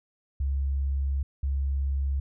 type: tone pair in turn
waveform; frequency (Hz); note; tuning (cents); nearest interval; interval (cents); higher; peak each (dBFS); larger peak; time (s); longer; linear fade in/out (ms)
sine; 68.6 / 68.6; C#2 / C#2; -17 / -17; unison; 0; neither; -24; neither; 0.4-1.23 / 1.43-2.2; first; 5
effects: none